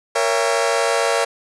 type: chord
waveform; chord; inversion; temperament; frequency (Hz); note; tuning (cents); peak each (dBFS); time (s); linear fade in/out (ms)
sawtooth; A# diminished seventh; none; just; 466.2 / 559.4 / 671.3 / 805.5; A#4 / C#5 / E5 / G5; 0 / +16 / +31 / +47; -17 / -17 / -18 / -22; 0.15-1.25; 10
effects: resampled to 24000 Hz + 8-bit